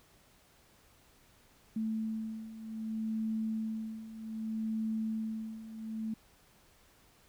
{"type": "beating tone pair", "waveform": "sine", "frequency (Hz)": [220, 220.64], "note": ["A3", "A3"], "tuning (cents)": [0, 5], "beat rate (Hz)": 0.64, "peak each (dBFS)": [-39, -35], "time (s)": [1.76, 6.14], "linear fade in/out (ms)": 5, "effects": ["pink hiss -64 dBFS RMS until 7.28 s"]}